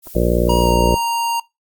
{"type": "noise", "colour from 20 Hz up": "violet", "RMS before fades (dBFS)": -36, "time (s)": [0.02, 0.76], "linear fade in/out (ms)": 50}
{"type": "clicks", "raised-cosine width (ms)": 1, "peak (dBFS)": -25, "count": 2, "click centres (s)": [0.07, 0.073]}
{"type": "harmonic tone", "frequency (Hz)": 59.4, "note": "A#1", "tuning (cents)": 33, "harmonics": [1, 2, 3, 4, 5, 6, 7, 8, 9, 10], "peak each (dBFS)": [-18, -24, -20, -25, -28, -21, -26, -22, -23, -23], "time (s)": [0.15, 0.95], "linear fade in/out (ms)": 5}
{"type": "tone with pitch glide", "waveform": "square", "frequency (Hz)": [950, 931.5], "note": ["A#5", "A#5"], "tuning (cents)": [33, -2], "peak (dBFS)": -18, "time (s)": [0.49, 1.4], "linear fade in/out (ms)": 5, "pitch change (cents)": -35, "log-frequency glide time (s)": [0.6, 0.68]}
{"effects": ["noise-tail reverb RT60 0.2 s tail -21 dB re dry", "Opus 48 kbps"]}